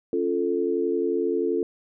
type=chord; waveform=sine; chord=Db augmented; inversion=none; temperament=equal; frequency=277.2 / 349.2 / 440 Hz; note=Db4 / F4 / A4; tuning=0 / 0 / 0 cents; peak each=-29 / -25 / -25 dBFS; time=0.13-1.63 s; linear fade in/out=2 ms; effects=none